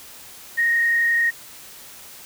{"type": "tone with frequency modulation", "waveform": "sine", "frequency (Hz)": 1864.7, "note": "A#6", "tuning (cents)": 0, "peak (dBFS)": -16, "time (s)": [0.57, 1.31], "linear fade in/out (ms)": 20, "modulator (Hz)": 31.2, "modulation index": 0.54, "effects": ["white hiss -42 dBFS RMS until 2.25 s"]}